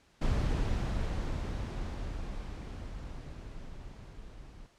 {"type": "noise with level ramp", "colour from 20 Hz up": "brown", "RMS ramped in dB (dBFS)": [-28, -50], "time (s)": [0.21, 4.67], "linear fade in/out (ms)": 10, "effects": ["pink hiss -65 dBFS RMS until 4.78 s", "low-pass 7000 Hz 12 dB/octave"]}